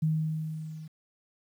sine tone with level ramp, 157.1 Hz, D#3, 17 cents sharp, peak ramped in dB -22 to -40 dBFS, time 0.02-0.88 s, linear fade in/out 10 ms, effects 10-bit

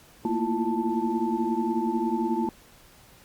sine tone cluster, 225.1 / 236.2 / 330.6 / 347 / 881 Hz, A3 / A#3 / E4 / F4 / A5, +40 / +23 / +5 / -11 / +2 cents, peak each -30 dBFS, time 0.25-2.49 s, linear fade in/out 2 ms, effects pink hiss -54 dBFS RMS until 3.24 s + Opus 48 kbps

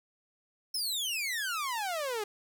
sawtooth exponential sweep, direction down, 5400 to 402.8 Hz, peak -28 dBFS, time 0.74-2.24 s, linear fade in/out 5 ms, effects 11-bit

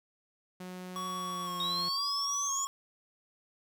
sawtooth tone with pitch glide, 182.6 to 173.95 Hz, F#3 to F3, -23 to -7 cents, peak -37 dBFS, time 0.6-1.89 s, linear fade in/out 5 ms, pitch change -84 cents, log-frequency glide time 1.06-1.65 s
square tone with vibrato, 1108.7 Hz, C#6, in tune, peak -36 dBFS, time 0.96-2.67 s, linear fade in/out 0 ms, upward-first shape square, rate 0.98 Hz, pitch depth 22 cents each way
sine exponential sweep, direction up, 3716 to 7050 Hz, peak -31 dBFS, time 1.6-2.65 s, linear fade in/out 2 ms
effects none

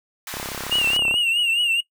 pink high-pass noise, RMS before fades -33 dBFS, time 0.27-0.97 s, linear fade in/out 2 ms, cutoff 1000 Hz, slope 24 dB/octave
click train, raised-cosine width 1 ms, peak -17 dBFS, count 28, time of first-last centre 0.34-1.141 s, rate 33.7 Hz
triangle tone with vibrato, 2800 Hz, F7, 4 cents sharp, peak -16 dBFS, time 0.71-1.81 s, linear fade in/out 10 ms, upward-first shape triangle, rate 4.7 Hz, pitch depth 92 cents each way
effects noise-tail reverb RT60 0.1 s tail -18 dB re dry

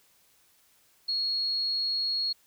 sine tone, 4312 Hz, C#8, 49 cents flat, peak -26 dBFS, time 1.08-2.33 s, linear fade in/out 10 ms, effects white hiss -64 dBFS RMS until 2.46 s

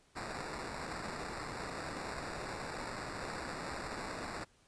violet noise with sample-and-hold, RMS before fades -42 dBFS, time 0.15-4.45 s, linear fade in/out 20 ms, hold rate 3150 Hz, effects pink hiss -68 dBFS RMS until 4.67 s + resampled to 22050 Hz

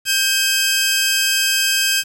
15% pulse tone pair together, 1581 / 2560 Hz, G6 / D#7, +14 / +49 cents, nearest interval minor sixth, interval 835 cents, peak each -11 dBFS, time 0.05-2.04 s, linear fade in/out 50 ms, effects 7-bit

